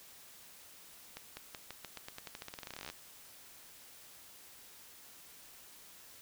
accelerating click train, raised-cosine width 0.2 ms, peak -26 dBFS, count 27, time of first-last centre 1.17-2.9 s, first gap 200 ms, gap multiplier 0.89, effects white hiss -56 dBFS RMS until 6.21 s

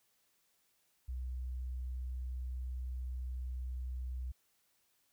sine tone, 62.9 Hz, B1, 32 cents sharp, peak -37 dBFS, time 1.08-4.32 s, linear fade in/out 10 ms, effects white hiss -75 dBFS RMS until 5.12 s

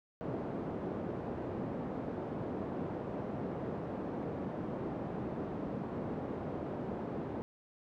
pink band-pass noise, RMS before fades -39 dBFS, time 0.21-7.42 s, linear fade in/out 0 ms, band 160 to 600 Hz, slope 12 dB/octave, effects none

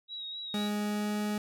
sine tone with vibrato, 3825 Hz, A#7, 44 cents sharp, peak -37 dBFS, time 0.08-0.71 s, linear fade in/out 50 ms, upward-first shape sine, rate 3.9 Hz, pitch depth 32 cents each way
40% pulse tone with pitch glide, 207.7 to 209.3 Hz, G#3 to G#3, 0 to +14 cents, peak -29 dBFS, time 0.54-1.38 s, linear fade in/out 2 ms, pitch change +14 cents, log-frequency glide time 0.64-1.21 s
effects none

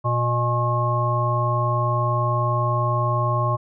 harmonic tone with a mistuned harmonic, 120 Hz, B2, 49 cents flat, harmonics 1 / 3 / 5 / 7 / 9, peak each -21 / -33 / -27 / -32 / -23 dBFS, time 0.04-3.57 s, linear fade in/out 20 ms, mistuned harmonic 5, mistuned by +30 cents, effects none

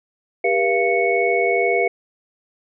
sine tone cluster, 396.8 / 479.1 / 685 / 2214 Hz, G4 / A#4 / F5 / C#7, +21 / +47 / -34 / -3 cents, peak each -21 dBFS, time 0.44-1.88 s, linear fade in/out 5 ms, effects none

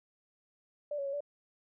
sine tone with pitch steps, 587 / 558 / 553 / 578 Hz, D5 / C#5 / C#5 / D5, -1 / +11 / -4 / -28 cents, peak -33 dBFS, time 0.91-1.206 s, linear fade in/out 5 ms, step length 74 ms, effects none

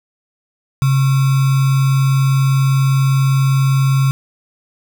sine tone with sample-and-hold, 135 Hz, C#3, 45 cents flat, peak -10 dBFS, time 0.82-4.11 s, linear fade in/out 0 ms, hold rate 1225 Hz, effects none

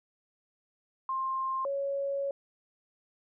sine tone pair in turn, 1057 / 555.9 Hz, C6 / C#5, +17 / +5 cents, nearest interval major seventh, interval 1112 cents, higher first, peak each -29 / -29 dBFS, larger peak neither, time 1.09-1.65 / 1.65-2.31 s, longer second, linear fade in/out 2 ms, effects none

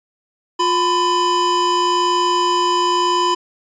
square tone pair together, 354.9 / 1003.8 Hz, F4 / B5, +28 / +28 cents, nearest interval octave + tritone, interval 1800 cents, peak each -21 / -16 dBFS, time 0.59-3.35 s, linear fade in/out 10 ms, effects resampled to 16000 Hz

